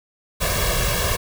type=noise with comb filter; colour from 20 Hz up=pink; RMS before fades=-21 dBFS; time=0.4-1.17 s; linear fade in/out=20 ms; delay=1.8 ms; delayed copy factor=+0.9; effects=none

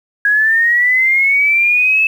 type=linear sweep; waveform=sine; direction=up; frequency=1647 to 2623 Hz; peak=-9 dBFS; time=0.25-2.07 s; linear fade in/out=2 ms; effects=7-bit

